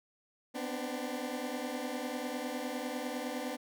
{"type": "tone cluster", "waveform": "20% pulse", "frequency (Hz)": [247.9, 257.8, 296.6], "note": ["B3", "C4", "D4"], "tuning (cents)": [7, -26, 17], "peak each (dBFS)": [-35, -35, -36], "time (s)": [0.54, 3.57], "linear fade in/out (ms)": 20, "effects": []}